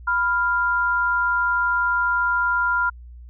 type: tone pair together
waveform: sine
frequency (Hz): 988.6 / 1396.9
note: B5 / F6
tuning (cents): +1 / 0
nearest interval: tritone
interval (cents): 599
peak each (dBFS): -23 / -19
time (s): 0.07-2.9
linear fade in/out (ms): 10
effects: added 60 Hz sine -38 dBFS peak until 3.29 s